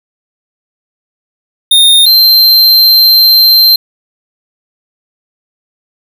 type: tone pair in turn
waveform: square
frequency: 3667 / 4137 Hz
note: A#7 / C8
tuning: -29 / -20 cents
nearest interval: major second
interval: 209 cents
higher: second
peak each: -3 dBFS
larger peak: neither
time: 1.71-2.06 / 2.06-3.76 s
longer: second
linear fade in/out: 5 ms
effects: none

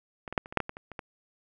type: clicks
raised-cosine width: 0.5 ms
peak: -23 / -21 / -8 / -28 / -25 / -6 / -14 / -20 / -26 / -27 / -21 dBFS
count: 11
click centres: 0.278 / 0.326 / 0.378 / 0.459 / 0.525 / 0.573 / 0.603 / 0.694 / 0.769 / 0.917 / 0.992 s
effects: none

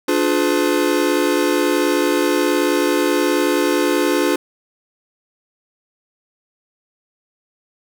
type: chord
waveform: square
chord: D diminished seventh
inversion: none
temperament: just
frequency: 293.7 / 352.4 / 422.9 / 507.5 Hz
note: D4 / F4 / Ab4 / Cb5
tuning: 0 / +16 / +31 / +47 cents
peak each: -20 / -20 / -23 / -23 dBFS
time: 0.08-4.36 s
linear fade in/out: 5 ms
effects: none

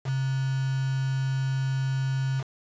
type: tone with quantisation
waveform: sine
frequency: 133.3 Hz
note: C3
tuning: 33 cents sharp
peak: -24 dBFS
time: 0.04-2.44 s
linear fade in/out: 50 ms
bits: 6
effects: resampled to 16000 Hz

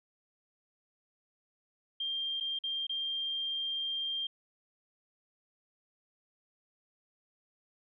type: tone with dropouts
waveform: sine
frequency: 3188 Hz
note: G7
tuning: 28 cents sharp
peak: -32 dBFS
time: 2-4.27 s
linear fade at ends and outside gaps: 5 ms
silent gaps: 2.401-2.407 / 2.589-2.637 / 2.869-2.894 s
effects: none

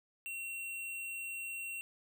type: tone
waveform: square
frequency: 2731 Hz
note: F7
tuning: 39 cents flat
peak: -40 dBFS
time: 0.26-1.81 s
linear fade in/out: 0 ms
effects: none

